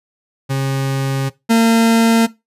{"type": "tone pair in turn", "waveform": "40% pulse", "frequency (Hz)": [135.5, 227.9], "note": ["C#3", "A#3"], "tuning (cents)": [-39, -39], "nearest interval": "major sixth", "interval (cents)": 900, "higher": "second", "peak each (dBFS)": [-15, -8], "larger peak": "second", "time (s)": [[0.49, 1.3], [1.49, 2.27]], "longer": "first", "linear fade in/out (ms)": 20, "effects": ["noise-tail reverb RT60 0.2 s tail -18 dB re dry", "resampled to 32000 Hz"]}